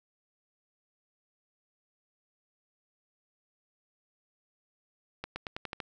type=accelerating click train; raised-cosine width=0.3 ms; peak=-20 dBFS; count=7; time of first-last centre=5.24-5.802 s; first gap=120 ms; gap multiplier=0.9; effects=none